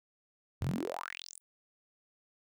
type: tone with high-pass filter sweep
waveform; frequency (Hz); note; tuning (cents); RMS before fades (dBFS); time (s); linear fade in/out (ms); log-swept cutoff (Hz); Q
sawtooth; 43.65; F1; 0; -38; 0.61-1.4; 0; 89 to 11000; 8.1
effects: none